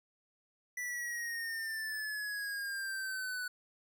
square exponential sweep, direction down, 1975.5 to 1480 Hz, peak -37 dBFS, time 0.77-3.48 s, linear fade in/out 5 ms, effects none

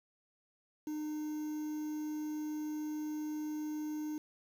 triangle tone with quantisation, 304.4 Hz, D#4, 38 cents flat, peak -34 dBFS, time 0.87-4.18 s, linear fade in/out 2 ms, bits 9, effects none

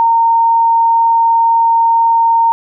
sine tone, 919 Hz, A#5, 25 cents flat, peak -7 dBFS, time 0-2.52 s, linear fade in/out 0 ms, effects none

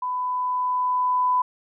sine tone with level ramp, 1000 Hz, B5, 21 cents sharp, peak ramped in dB -24 to -17 dBFS, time 0.02-1.42 s, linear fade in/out 5 ms, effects none

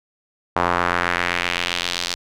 sawtooth tone with band-pass filter sweep, 87.7 Hz, F2, 8 cents sharp, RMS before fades -22 dBFS, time 0.56-2.15 s, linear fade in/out 5 ms, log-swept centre 1000 to 4700 Hz, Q 1.7, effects none

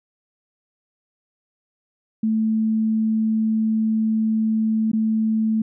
sine tone with dropouts, 220 Hz, A3, in tune, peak -17 dBFS, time 2.23-5.62 s, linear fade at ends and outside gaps 5 ms, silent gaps 4.917-4.932 s, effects none

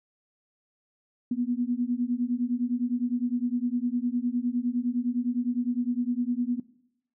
sine beating tone pair, 239 / 248.8 Hz, A#3 / B3, +43 / +13 cents, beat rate 9.8 Hz, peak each -28 dBFS, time 1.31-6.6 s, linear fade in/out 5 ms, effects noise-tail reverb RT60 0.8 s tail -20 dB re dry

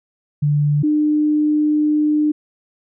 sine tone pair in turn, 146.83 / 301.4 Hz, D3 / D4, 0 / +45 cents, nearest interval octave, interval 1245 cents, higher second, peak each -13 dBFS, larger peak neither, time 0.42-0.83 / 0.83-2.32 s, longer second, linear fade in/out 10 ms, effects none

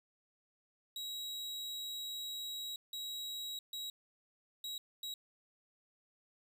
40% pulse tone bursts at uneven times, 3851 Hz, B7, 44 cents flat, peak -39 dBFS, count 5, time 0.96-2.76 / 2.93-3.59 / 3.73-3.9 / 4.64-4.78 / 5.03-5.14 s, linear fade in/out 2 ms, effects none

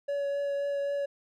triangle tone with vibrato, 565 Hz, C#5, 33 cents sharp, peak -26 dBFS, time 0.08-1.06 s, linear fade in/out 10 ms, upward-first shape triangle, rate 3.8 Hz, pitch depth 13 cents each way, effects none

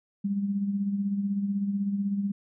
sine tone with tremolo, 200 Hz, G3, 35 cents sharp, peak -23 dBFS, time 0.24-2.32 s, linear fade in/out 10 ms, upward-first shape sine, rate 16 Hz, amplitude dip 50%, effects none

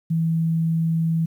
sine tone, 163.5 Hz, E3, 14 cents flat, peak -18 dBFS, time 0.1-1.26 s, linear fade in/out 10 ms, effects 9-bit

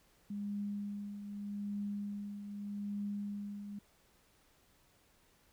sine tone with tremolo, 203.8 Hz, G#3, 32 cents flat, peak -35 dBFS, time 0.3-3.79 s, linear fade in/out 5 ms, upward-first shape triangle, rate 0.82 Hz, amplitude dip 60%, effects pink hiss -69 dBFS RMS until 5.52 s

